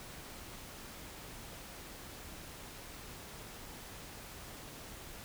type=silence; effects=pink hiss -49 dBFS RMS until 5.24 s